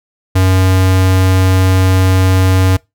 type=tone; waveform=square; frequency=93.7 Hz; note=F#2; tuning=22 cents sharp; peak=-8 dBFS; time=0.35-2.77 s; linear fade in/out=10 ms; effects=noise-tail reverb RT60 0.2 s tail -23 dB re dry